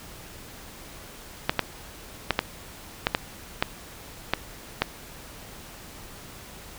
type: clicks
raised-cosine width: 0.3 ms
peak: -4 dBFS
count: 9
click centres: 1.495 / 1.593 / 2.307 / 2.391 / 3.069 / 3.149 / 3.625 / 4.336 / 4.82 s
effects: pink hiss -44 dBFS RMS until 6.78 s